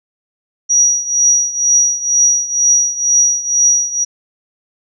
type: tone with tremolo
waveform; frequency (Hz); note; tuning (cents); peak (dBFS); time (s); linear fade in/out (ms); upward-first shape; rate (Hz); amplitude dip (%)
sine; 5780; F#8; -41; -6; 0.69-4.05; 20; triangle; 2.1; 85
effects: none